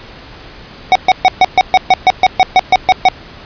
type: tone bursts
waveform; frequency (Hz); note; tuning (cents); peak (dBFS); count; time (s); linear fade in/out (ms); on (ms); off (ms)
square; 747; F#5; +16; -4; 14; 0.92-3.086; 0; 34; 130
effects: pink hiss -34 dBFS RMS until 3.45 s + resampled to 11025 Hz